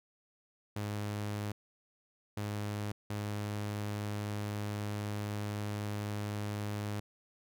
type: tone bursts at uneven times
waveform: sawtooth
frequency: 103.9 Hz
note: G#2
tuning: 1 cent sharp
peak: -31 dBFS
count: 3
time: 0.76-1.52 / 2.37-2.92 / 3.1-7 s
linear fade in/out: 5 ms
effects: none